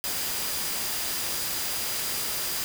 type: tone in noise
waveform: sine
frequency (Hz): 4869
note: D#8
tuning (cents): -38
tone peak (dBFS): -38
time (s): 0.04-2.64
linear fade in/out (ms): 0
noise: white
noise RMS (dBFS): -30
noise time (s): 0.04-2.64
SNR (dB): -11
effects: none